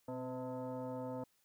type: tone with frequency modulation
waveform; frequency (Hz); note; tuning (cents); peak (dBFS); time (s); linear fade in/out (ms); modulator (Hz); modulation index
sine; 124.9; B2; +20; -39; 0.08-1.24; 5; 384; 1.8
effects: white hiss -75 dBFS RMS until 1.44 s